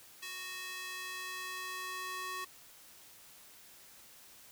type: tone with high-pass filter sweep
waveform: square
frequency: 370 Hz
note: F#4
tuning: in tune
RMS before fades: -42 dBFS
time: 0.22-2.45 s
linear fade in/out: 10 ms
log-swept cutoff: 2300 to 1100 Hz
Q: 1.2
effects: white hiss -57 dBFS RMS until 4.51 s